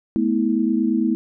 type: tone cluster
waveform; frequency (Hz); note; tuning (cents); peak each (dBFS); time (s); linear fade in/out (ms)
sine; 215.7 / 244.7 / 323.3; A3 / B3 / E4; -34 / -16 / -34; -21; 0.16-1.15; 0
effects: none